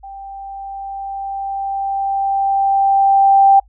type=tone with level ramp; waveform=sine; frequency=786 Hz; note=G5; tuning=4 cents sharp; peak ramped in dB=-30 to -5 dBFS; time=0.03-3.6 s; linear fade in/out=10 ms; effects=noise-tail reverb RT60 0.1 s tail -25 dB re dry + added 50 Hz sine -45 dBFS peak until 3.68 s